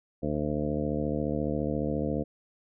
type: harmonic tone with a mistuned harmonic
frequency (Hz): 74.4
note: D2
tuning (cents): +23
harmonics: 1 / 2 / 3 / 4 / 5 / 6 / 7 / 8 / 9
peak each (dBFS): -37 / -34 / -33 / -33 / -43 / -36 / -34 / -44 / -40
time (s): 0.22-2.24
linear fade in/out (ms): 20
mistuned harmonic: 1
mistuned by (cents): -19
effects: none